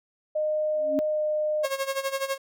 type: tone with pitch glide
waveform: sine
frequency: 613 to 609.1 Hz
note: D#5 to D#5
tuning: -26 to -37 cents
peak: -23 dBFS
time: 0.35-1.66 s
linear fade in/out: 10 ms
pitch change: -11 cents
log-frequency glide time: 1.08-1.21 s
type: tone with exponential growth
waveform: sine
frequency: 277.2 Hz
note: C#4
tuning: in tune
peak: -21 dBFS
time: 0.74-0.99 s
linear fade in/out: 0 ms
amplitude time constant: 53 ms
type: tone with tremolo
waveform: sawtooth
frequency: 543 Hz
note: C#5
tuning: 36 cents flat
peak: -20 dBFS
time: 1.63-2.38 s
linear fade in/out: 20 ms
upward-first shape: sine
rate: 12 Hz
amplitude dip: 80%
effects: none